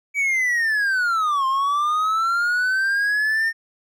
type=linear two-way sweep; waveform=triangle; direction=down then up; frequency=2290 to 1050 to 1827 Hz; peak=-16 dBFS; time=0.14-3.53 s; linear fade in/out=50 ms; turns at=1.46 s; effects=none